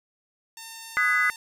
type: tone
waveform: 5% pulse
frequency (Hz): 905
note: A5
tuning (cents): +48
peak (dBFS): -27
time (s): 0.57-1.36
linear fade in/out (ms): 2
type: chord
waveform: sine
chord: G# minor seventh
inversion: second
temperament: equal with one note detuned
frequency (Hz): 1244.5 / 1480 / 1661.2 / 2014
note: D#6 / F#6 / G#6 / B6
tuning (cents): 0 / 0 / 0 / +33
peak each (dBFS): -27 / -26 / -28 / -22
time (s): 0.97-1.3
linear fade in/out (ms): 0
effects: none